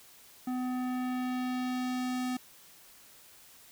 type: tone with low-pass filter sweep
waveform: square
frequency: 252.3 Hz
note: B3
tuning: 37 cents sharp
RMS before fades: -33 dBFS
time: 0.47-2.37 s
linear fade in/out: 5 ms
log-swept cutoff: 1100 to 12000 Hz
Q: 0.76
effects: white hiss -56 dBFS RMS until 3.71 s